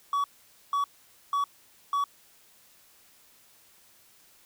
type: tone bursts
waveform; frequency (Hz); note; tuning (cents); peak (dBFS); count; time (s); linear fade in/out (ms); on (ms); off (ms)
triangle; 1132; C#6; +36; -22; 4; 0.13-2.04; 2; 110; 490
effects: white hiss -59 dBFS RMS until 4.45 s